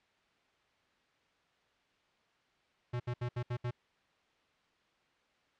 square tone bursts at uneven times, 121.9 Hz, B2, 22 cents flat, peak -34 dBFS, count 6, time 2.93-3 / 3.07-3.14 / 3.21-3.29 / 3.36-3.43 / 3.5-3.57 / 3.64-3.71 s, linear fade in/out 10 ms, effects white hiss -71 dBFS RMS until 5.59 s + low-pass 3000 Hz 12 dB/octave

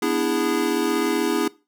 square chord, E dominant seventh, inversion second, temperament equal with one note detuned, 246.9 / 293.7 / 329.6 / 410.8 Hz, B3 / D4 / E4 / G#4, 0 / 0 / 0 / -19 cents, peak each -28 / -26 / -25 / -26 dBFS, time 0.02-1.48 s, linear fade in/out 5 ms, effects noise-tail reverb RT60 0.3 s tail -21 dB re dry

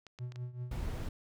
clicks, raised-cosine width 0.2 ms, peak -33 dBFS, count 4, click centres 0.067 / 0.188 / 0.321 / 0.359 s
triangle tone with tremolo, 123.47 Hz, B2, in tune, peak -33 dBFS, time 0.19-0.8 s, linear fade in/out 20 ms, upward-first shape triangle, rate 5.2 Hz, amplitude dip 85%
brown noise, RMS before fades -37 dBFS, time 0.71-1.09 s, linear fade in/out 5 ms
effects none

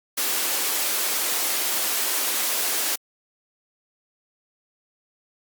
white high-pass noise, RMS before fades -24 dBFS, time 0.17-2.96 s, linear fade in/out 10 ms, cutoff 270 Hz, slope 24 dB/octave, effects Opus 48 kbps

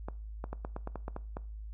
clicks, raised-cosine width 1 ms, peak -24 dBFS, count 10, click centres 0.085 / 0.441 / 0.53 / 0.649 / 0.764 / 0.874 / 0.957 / 1.081 / 1.164 / 1.369 s, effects noise-tail reverb RT60 0.4 s tail -20 dB re dry + added 53 Hz sine -40 dBFS peak until 1.73 s

